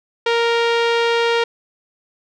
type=tone with low-pass filter; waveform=sawtooth; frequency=466.2 Hz; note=A#4; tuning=in tune; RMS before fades=-17 dBFS; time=0.26-1.44 s; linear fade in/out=5 ms; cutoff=3500 Hz; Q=1.5; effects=none